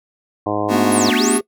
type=harmonic tone; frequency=103.83 Hz; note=G#2; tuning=in tune; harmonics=1 / 2 / 3 / 4 / 5 / 6 / 7 / 8 / 9 / 10; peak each=-30 / -31 / -23 / -27 / -27 / -25 / -25 / -31 / -31 / -28 dBFS; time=0.46-1.1 s; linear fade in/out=5 ms
type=chord; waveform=square; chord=B minor seventh; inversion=third; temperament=equal; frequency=220 / 246.9 / 293.7 / 370 Hz; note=A3 / B3 / D4 / F#4; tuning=0 / 0 / 0 / 0 cents; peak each=-22 / -19 / -22 / -22 dBFS; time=0.68-1.41 s; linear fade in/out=50 ms
type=linear two-way sweep; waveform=sine; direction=down then up; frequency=11270 to 1452 to 11270 Hz; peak=-19 dBFS; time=0.92-1.38 s; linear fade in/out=2 ms; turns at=1.14 s
type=tone; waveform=triangle; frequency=402 Hz; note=G4; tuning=44 cents sharp; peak=-19 dBFS; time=1.2-1.41 s; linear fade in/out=2 ms
effects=noise-tail reverb RT60 0.1 s tail -21 dB re dry